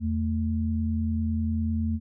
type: tone pair together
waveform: sine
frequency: 83.4 / 222.5 Hz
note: E2 / A3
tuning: +21 / +20 cents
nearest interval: octave + perfect fourth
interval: 1699 cents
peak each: -26 / -27 dBFS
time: 0-2 s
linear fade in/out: 50 ms
effects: none